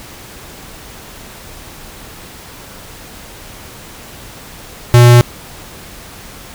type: tone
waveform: square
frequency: 120.9 Hz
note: B2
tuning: 36 cents flat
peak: -3 dBFS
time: 4.94-5.21 s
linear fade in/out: 0 ms
effects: pink hiss -34 dBFS RMS until 6.54 s